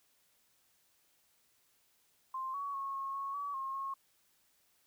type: tone with pitch steps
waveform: sine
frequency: 1051 / 1124 / 1095 / 1088 / 1100 / 1140 / 1075 / 1087 Hz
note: C6 / C#6 / C#6 / C#6 / C#6 / C#6 / C6 / C#6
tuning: +7 / +24 / -22 / -33 / -14 / +48 / +47 / -34 cents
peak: -36 dBFS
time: 2.34-3.94 s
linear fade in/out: 5 ms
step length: 200 ms
effects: white hiss -72 dBFS RMS until 4.86 s